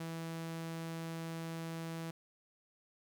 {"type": "tone", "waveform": "sawtooth", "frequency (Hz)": 164.3, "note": "E3", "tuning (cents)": -5, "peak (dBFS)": -36, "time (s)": [0, 2.11], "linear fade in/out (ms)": 5, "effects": []}